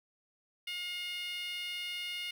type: tone with high-pass filter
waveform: 10% pulse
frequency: 715 Hz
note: F5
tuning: 41 cents sharp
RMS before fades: -39 dBFS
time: 0.67-2.31 s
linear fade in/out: 5 ms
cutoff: 2500 Hz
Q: 8.6
effects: none